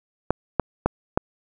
clicks, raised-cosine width 1 ms, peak -4 dBFS, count 4, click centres 0.306 / 0.597 / 0.86 / 1.175 s, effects none

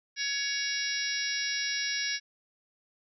harmonic tone with a mistuned harmonic, 560 Hz, C#5, 18 cents sharp, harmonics 3 / 4 / 5 / 6 / 7 / 8 / 9 / 10, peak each -35 / -36 / -41 / -44 / -38 / -44 / -37 / -34 dBFS, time 0.16-2.2 s, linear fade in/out 50 ms, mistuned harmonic 8, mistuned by -15 cents, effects none

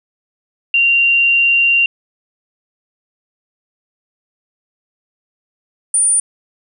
sine tone pair in turn, 2768 / 9286 Hz, F7 / D9, -16 / -21 cents, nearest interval octave + major sixth, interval 2095 cents, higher second, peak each -9 / -10 dBFS, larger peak first, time 0.74-1.86 / 5.94-6.2 s, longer first, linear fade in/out 2 ms, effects none

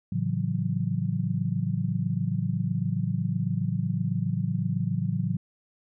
sine chord, F# minor seventh, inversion first, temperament just, 111 / 138.75 / 166.5 / 185 Hz, A2 / C#3 / E3 / F#3, +16 / +2 / +18 / 0 cents, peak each -30 dBFS, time 0.12-5.37 s, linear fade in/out 5 ms, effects none

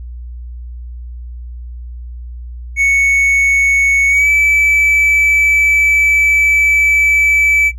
triangle tone with pitch glide, 2217 to 2307 Hz, C#7 to D7, 0 to -31 cents, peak -7 dBFS, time 2.76-7.72 s, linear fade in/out 50 ms, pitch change +69 cents, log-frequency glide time 4.08-4.29 s, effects noise-tail reverb RT60 0.1 s tail -17 dB re dry + added 60 Hz sine -25 dBFS peak until 7.78 s

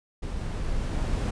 brown noise with level ramp, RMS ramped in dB -32 to -25 dBFS, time 0.22-1.31 s, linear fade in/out 10 ms, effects resampled to 22050 Hz

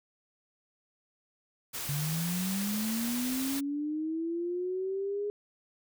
white noise, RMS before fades -37 dBFS, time 1.73-3.61 s, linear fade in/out 20 ms
sine linear sweep, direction up, 141.3 to 415.3 Hz, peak -30 dBFS, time 1.89-5.3 s, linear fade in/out 0 ms
effects none

